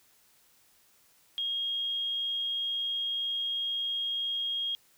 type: tone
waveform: sine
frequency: 3259 Hz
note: G#7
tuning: 33 cents flat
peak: -29 dBFS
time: 1.38-4.75 s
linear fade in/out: 0 ms
effects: white hiss -64 dBFS RMS until 4.97 s